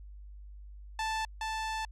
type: tone pair in turn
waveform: sawtooth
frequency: 880 / 880 Hz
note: A5 / A5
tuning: 0 / 0 cents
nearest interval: unison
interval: 0 cents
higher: neither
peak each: -27 / -29 dBFS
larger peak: first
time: 0.99-1.25 / 1.41-1.85 s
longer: second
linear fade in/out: 2 ms
effects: added 50 Hz sine -45 dBFS peak until 1.91 s + low-pass 7000 Hz 12 dB/octave